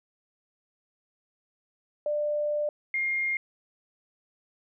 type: tone pair in turn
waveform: sine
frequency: 594 / 2125 Hz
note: D5 / C7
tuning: +20 / +26 cents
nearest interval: octave + minor seventh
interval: 2206 cents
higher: second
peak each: -25 dBFS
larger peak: neither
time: 2.06-2.69 / 2.94-3.37 s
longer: first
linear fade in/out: 2 ms
effects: none